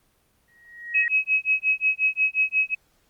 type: tone with exponential growth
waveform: sine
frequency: 1892 Hz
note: A#6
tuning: 25 cents sharp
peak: -20 dBFS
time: 0.48-1.08 s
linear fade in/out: 1 ms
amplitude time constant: 130 ms
type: tone with tremolo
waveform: sine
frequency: 2556 Hz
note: D#7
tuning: 46 cents sharp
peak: -16 dBFS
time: 0.94-2.75 s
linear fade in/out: 10 ms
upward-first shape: sine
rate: 5.6 Hz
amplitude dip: 100%
effects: pink hiss -65 dBFS RMS until 3.09 s + Opus 24 kbps